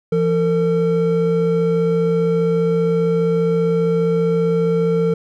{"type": "tone pair together", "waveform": "triangle", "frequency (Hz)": [169.38, 453.1], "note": ["E3", "A#4"], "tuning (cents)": [47, -49], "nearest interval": "octave + perfect fourth", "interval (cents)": 1704, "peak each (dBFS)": [-16, -14], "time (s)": [0.12, 5.14], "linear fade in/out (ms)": 5, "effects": []}